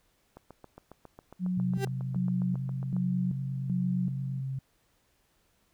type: click train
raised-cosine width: 1 ms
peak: -32 dBFS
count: 20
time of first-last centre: 0.37-2.966 s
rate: 7.32 Hz
type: tone with tremolo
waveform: sine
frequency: 182 Hz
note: F#3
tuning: 28 cents flat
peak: -27 dBFS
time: 1.39-4.43 s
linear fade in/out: 50 ms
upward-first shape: square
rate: 1.3 Hz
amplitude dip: 75%
type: tone with pitch glide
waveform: sine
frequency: 129.4 to 133.35 Hz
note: C3 to C3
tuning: -19 to +33 cents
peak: -31 dBFS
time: 1.57-4.59 s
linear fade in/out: 5 ms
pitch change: +52 cents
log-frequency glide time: 1.87-3.01 s
type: tone with exponential growth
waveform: 35% pulse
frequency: 392 Hz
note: G4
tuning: in tune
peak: -25 dBFS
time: 1.72-1.85 s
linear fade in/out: 5 ms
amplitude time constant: 27 ms
effects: pink hiss -70 dBFS RMS until 5.73 s